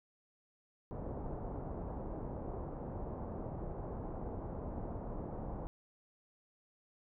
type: low-pass noise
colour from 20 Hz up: pink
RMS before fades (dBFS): -42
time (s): 0.91-5.67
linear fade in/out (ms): 0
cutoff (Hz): 870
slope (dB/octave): 24
effects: none